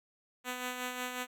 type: tone with tremolo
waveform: 5% pulse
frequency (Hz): 250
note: B3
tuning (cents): +21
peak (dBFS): -23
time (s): 0.44-1.27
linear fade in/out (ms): 50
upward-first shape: sine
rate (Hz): 5.5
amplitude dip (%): 45
effects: none